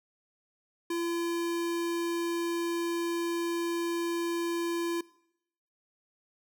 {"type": "tone", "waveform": "square", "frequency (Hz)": 340, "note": "F4", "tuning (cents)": -46, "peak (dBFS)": -30, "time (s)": [0.9, 5.01], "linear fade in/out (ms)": 5, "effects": ["noise-tail reverb RT60 0.8 s tail -22 dB re dry"]}